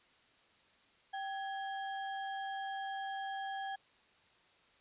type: tone with sample-and-hold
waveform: sine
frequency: 780 Hz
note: G5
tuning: 9 cents flat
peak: -37 dBFS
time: 1.13-3.76 s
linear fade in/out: 10 ms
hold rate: 2450 Hz
effects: white hiss -67 dBFS RMS until 4.8 s + resampled to 8000 Hz